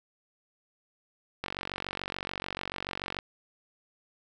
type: click train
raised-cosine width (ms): 0.3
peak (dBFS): -17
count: 83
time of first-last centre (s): 1.44-3.188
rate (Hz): 46.9
effects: none